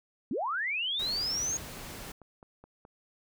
sine linear sweep, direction up, 191.1 to 6645 Hz, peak -29 dBFS, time 0.31-1.57 s, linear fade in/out 2 ms
pink noise, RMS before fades -43 dBFS, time 0.99-2.12 s, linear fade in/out 5 ms
click train, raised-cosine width 1 ms, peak -37 dBFS, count 9, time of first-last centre 1.16-2.851 s, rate 4.73 Hz
effects none

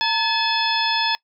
harmonic tone with a mistuned harmonic, 860 Hz, A5, 40 cents flat, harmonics 1 / 2 / 3 / 4 / 5 / 6, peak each -22 / -25 / -28 / -24 / -29 / -26 dBFS, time 0.01-1.15 s, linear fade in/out 0 ms, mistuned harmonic 1, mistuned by +100 cents, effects noise-tail reverb RT60 0.1 s tail -23 dB re dry

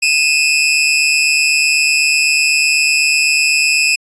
sawtooth tone pair together, 2489 / 2637 Hz, D#7 / E7, 0 / 0 cents, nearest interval minor second, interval 100 cents, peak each -10 dBFS, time 0.02-3.96 s, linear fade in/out 10 ms, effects resampled to 22050 Hz

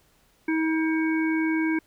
harmonic tone, 319.2 Hz, D#4, 44 cents sharp, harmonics 1 / 3 / 5 / 7, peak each -22 / -36 / -33 / -32 dBFS, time 0.48-1.79 s, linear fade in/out 5 ms, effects pink hiss -63 dBFS RMS until 1.86 s

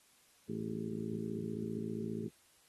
harmonic tone with a mistuned harmonic, 55 Hz, A1, in tune, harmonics 2 / 3 / 4 / 5 / 6 / 7 / 8, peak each -47 / -44 / -40 / -51 / -45 / -45 / -47 dBFS, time 0.48-2.29 s, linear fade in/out 20 ms, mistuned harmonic 8, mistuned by -77 cents, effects white hiss -67 dBFS RMS until 2.68 s + AAC 32 kbps

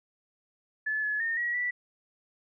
sine tone with pitch steps, 1727 / 1707 / 1829 / 1914 / 1962 Hz, A6 / G#6 / A#6 / A#6 / B6, -33 / +47 / -33 / +45 / -12 cents, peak -27 dBFS, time 0.86-1.71 s, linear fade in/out 10 ms, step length 170 ms, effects none

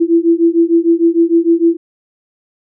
sine beating tone pair, 331.8 / 338.4 Hz, E4 / E4, +11 / +45 cents, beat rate 6.6 Hz, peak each -11 dBFS, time 0-1.77 s, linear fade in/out 20 ms, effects none

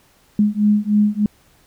sine beating tone pair, 207.2 / 210.5 Hz, G#3 / G#3, -4 / +24 cents, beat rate 3.3 Hz, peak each -16 dBFS, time 0.39-1.26 s, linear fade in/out 2 ms, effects pink hiss -55 dBFS RMS until 1.66 s

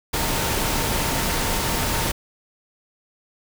sine tone in noise, 911 Hz, A#5, 40 cents flat, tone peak -33 dBFS, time 0.13-2.12 s, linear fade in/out 10 ms, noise pink, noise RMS -23 dBFS, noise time 0.13-2.12 s, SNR -13 dB, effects none

